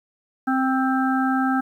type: harmonic tone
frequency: 262.5 Hz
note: C4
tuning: 6 cents sharp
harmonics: 1 / 3 / 5 / 6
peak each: -20 / -25 / -27 / -28 dBFS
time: 0.47-1.61 s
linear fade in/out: 10 ms
effects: 9-bit